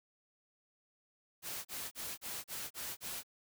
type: noise bursts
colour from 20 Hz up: white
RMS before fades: -42 dBFS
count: 7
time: 1.42-3.234 s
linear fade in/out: 50 ms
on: 230 ms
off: 34 ms
effects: none